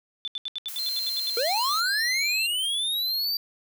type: tone bursts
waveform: sine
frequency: 3520 Hz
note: A7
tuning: in tune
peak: -28 dBFS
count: 11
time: 0.25-1.297 s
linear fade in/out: 0 ms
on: 27 ms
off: 75 ms
type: noise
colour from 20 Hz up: blue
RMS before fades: -37 dBFS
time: 0.68-1.81 s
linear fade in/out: 5 ms
type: tone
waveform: sine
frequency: 4152 Hz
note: C8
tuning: 14 cents flat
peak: -27 dBFS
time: 0.78-2.47 s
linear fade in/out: 10 ms
type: linear sweep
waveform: square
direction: up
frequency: 443.7 to 4699 Hz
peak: -25 dBFS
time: 1.37-3.37 s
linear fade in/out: 2 ms
effects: none